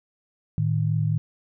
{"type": "tone pair together", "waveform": "sine", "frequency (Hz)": [110, 154.2], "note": ["A2", "D#3"], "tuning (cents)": [0, -15], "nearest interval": "tritone", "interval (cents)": 585, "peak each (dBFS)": -23, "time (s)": [0.58, 1.18], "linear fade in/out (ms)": 0, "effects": []}